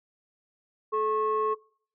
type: tone pair together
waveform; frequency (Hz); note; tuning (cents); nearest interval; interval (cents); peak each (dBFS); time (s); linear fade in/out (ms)
sine; 432.2 / 1089.1; A4 / C#6; -31 / -31; octave + major third; 1600; -26; 0.92-1.55; 20
effects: noise-tail reverb RT60 0.5 s tail -22 dB re dry + tanh soft clip ceiling -18 dBFS